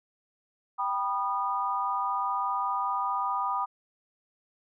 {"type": "chord", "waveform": "sine", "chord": "G augmented", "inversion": "none", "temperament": "just", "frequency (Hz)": [784, 980, 1225], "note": ["G5", "B5", "D#6"], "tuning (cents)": [0, -14, -27], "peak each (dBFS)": [-33, -30, -30], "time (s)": [0.78, 3.66], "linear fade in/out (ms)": 20, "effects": []}